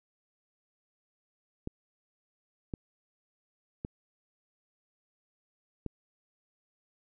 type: clicks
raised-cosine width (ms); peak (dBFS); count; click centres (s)
3; -22; 4; 1.674 / 2.738 / 3.849 / 5.863
effects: none